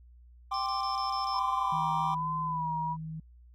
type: chord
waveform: triangle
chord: G suspended fourth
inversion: none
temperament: equal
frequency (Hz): 784 / 1046.5 / 1174.7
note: G5 / C6 / D6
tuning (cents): 0 / 0 / 0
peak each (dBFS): -32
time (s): 0.51-2.15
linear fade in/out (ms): 10
type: tone bursts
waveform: sine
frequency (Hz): 5274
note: E8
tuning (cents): 0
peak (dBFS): -37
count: 6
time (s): 0.54-1.39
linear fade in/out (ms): 0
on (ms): 120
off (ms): 26
type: tone with vibrato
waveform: sine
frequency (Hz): 987.8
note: B5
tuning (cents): 0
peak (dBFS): -30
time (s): 1.32-2.97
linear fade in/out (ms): 50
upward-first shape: sine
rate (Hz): 1.2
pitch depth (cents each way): 66
type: tone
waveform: sine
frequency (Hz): 159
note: D#3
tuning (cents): +38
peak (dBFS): -36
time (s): 1.72-3.2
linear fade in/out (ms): 5
effects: added 60 Hz sine -52 dBFS peak until 3.54 s